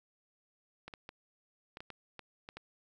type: clicks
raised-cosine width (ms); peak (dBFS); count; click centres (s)
0.3; -29; 9; 0.88 / 0.938 / 1.091 / 1.771 / 1.805 / 1.903 / 2.193 / 2.489 / 2.57
effects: 11-bit